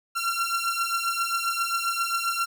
sawtooth beating tone pair, 1364 / 1371.5 Hz, F6 / F6, -41 / -32 cents, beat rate 7.5 Hz, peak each -24 dBFS, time 0.15-2.46 s, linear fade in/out 20 ms, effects none

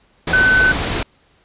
sine tone in noise, 1513 Hz, F#6, 38 cents sharp, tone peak -10 dBFS, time 0.33-0.72 s, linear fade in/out 5 ms, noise pink, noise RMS -20 dBFS, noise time 0.27-1.03 s, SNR +7 dB, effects pink hiss -56 dBFS RMS until 1.44 s + resampled to 8000 Hz

